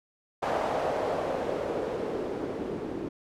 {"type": "noise with low-pass filter sweep", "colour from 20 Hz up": "blue", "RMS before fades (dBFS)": -31, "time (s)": [0.42, 3.09], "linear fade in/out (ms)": 10, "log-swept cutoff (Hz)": [700, 320], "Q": 2.4, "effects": []}